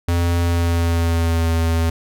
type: tone with pitch glide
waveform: square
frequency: 85.9 to 82.5 Hz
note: F2 to E2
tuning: -28 to +2 cents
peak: -16 dBFS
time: 0.08-1.9 s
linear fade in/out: 5 ms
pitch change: -70 cents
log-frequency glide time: 0.41-1.5 s
effects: none